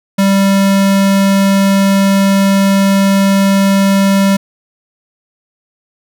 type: tone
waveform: square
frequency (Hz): 196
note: G3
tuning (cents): 0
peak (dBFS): -8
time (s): 0.18-4.37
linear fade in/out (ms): 10
effects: none